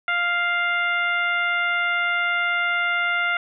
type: harmonic tone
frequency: 699 Hz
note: F5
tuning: 1 cent sharp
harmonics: 1 / 2 / 3 / 4 / 5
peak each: -30 / -22 / -24 / -32 / -37 dBFS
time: 0.08-3.37 s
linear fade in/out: 2 ms
effects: none